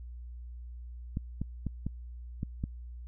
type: clicks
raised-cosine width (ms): 5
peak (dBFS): -20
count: 6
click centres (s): 1.171 / 1.416 / 1.667 / 1.866 / 2.431 / 2.639
effects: added 60 Hz sine -41 dBFS peak until 3.07 s